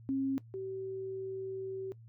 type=tone pair in turn; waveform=sine; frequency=270 / 382.9 Hz; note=C#4 / G4; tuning=-45 / -41 cents; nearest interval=tritone; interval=604 cents; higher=second; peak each=-29 / -36 dBFS; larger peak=first; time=0.09-0.38 / 0.54-1.92 s; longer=second; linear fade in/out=0 ms; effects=noise-tail reverb RT60 0.1 s tail -18 dB re dry + added 114 Hz sine -51 dBFS peak until 2.08 s